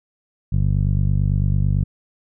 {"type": "tone with low-pass filter", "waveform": "15% pulse", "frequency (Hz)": 49, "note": "G1", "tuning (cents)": 0, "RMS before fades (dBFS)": -18, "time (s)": [0.52, 1.84], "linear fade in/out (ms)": 10, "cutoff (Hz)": 140, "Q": 1.4, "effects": []}